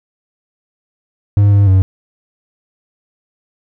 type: tone with pitch steps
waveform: triangle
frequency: 101.8 / 100.7 / 94.8 Hz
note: G#2 / G2 / F#2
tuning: -34 / +47 / +43 cents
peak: -4 dBFS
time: 1.37-1.82 s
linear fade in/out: 0 ms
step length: 150 ms
effects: none